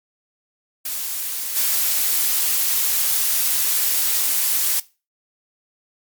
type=noise with level steps; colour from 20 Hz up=blue; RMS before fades=-26 / -19 dBFS; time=0.85-4.8 s; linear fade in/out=5 ms; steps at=1.55 s; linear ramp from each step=20 ms; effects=noise-tail reverb RT60 0.3 s tail -20 dB re dry + MP3 96 kbps